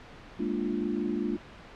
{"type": "chord", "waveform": "sine", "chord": "Bb dominant seventh", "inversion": "third", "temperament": "equal with one note detuned", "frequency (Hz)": [207.7, 233.1, 295.5, 349.2], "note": ["Ab3", "Bb3", "D4", "F4"], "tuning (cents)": [0, 0, 11, 0], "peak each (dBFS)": -33, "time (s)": [0.39, 1.37], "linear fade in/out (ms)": 10, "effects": ["pink hiss -48 dBFS RMS until 1.75 s", "low-pass 3000 Hz 12 dB/octave"]}